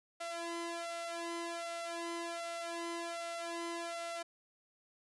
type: tone with flanger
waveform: sawtooth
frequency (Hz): 338.7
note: E4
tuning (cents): +47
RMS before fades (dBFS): -41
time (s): 0.2-4.23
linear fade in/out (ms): 10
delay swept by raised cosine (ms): 1.4 to 1.98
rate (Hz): 1.3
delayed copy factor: +0.95
effects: resampled to 24000 Hz